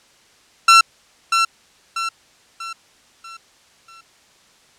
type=tone with echo; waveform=sawtooth; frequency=1351 Hz; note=E6; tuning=42 cents sharp; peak=-3 dBFS; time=0.68-0.81 s; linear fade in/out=5 ms; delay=640 ms; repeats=5; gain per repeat=-7 dB; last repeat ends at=4.01 s; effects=white hiss -53 dBFS RMS until 4.78 s + low-pass 7000 Hz 12 dB/octave